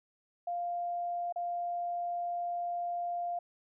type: tone with dropouts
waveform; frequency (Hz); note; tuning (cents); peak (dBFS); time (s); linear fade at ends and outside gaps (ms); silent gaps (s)
sine; 698.5; F5; 0; -32; 0.47-3.39; 5; 1.325-1.359
effects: none

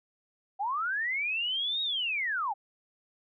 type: linear two-way sweep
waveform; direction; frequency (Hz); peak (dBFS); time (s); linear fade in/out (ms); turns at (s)
sine; up then down; 747 to 3800 to 747; -28; 0.59-2.54; 20; 1.82
effects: none

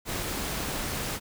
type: noise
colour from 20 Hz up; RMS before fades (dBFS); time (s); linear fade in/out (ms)
pink; -32; 0.05-1.2; 50
effects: none

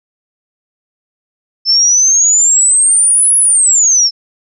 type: exponential two-way sweep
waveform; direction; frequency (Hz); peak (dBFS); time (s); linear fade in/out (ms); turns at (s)
sine; up then down; 5274 to 10548 to 5274; -6; 1.65-4.11; 50; 3.37
effects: none

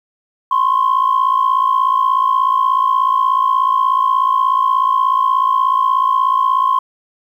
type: tone pair together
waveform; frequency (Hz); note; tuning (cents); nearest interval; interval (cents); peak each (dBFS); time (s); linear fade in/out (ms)
sine; 1027.4 / 1084; C6 / C#6; -32 / -39; minor second; 93; -13; 0.51-6.79; 5
effects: tanh soft clip ceiling -6 dBFS + 8-bit

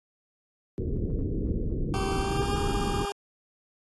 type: low-pass noise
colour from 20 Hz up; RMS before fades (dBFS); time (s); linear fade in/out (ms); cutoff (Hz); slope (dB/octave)
pink; -29; 0.78-3.05; 0; 450; 48
type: tone with pitch glide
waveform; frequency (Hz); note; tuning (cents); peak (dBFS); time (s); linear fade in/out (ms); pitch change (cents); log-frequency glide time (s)
20% pulse; 388.2 to 403.3; G4 to G4; -17 to +49; -25; 1.94-3.12; 0; +66; 2.15-2.54
effects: AAC 32 kbps

